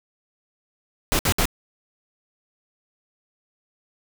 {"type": "noise bursts", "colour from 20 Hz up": "pink", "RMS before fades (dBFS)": -20, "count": 3, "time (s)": [1.12, 1.455], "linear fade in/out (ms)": 0, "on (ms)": 71, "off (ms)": 61, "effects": []}